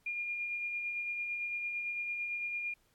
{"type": "tone with tremolo", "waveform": "sine", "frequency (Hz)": 2415, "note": "D7", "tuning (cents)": 48, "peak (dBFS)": -33, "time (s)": [0.06, 2.74], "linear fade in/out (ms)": 5, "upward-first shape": "sine", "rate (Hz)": 8.9, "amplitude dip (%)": 30, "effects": ["pink hiss -72 dBFS RMS until 2.94 s", "AAC 64 kbps"]}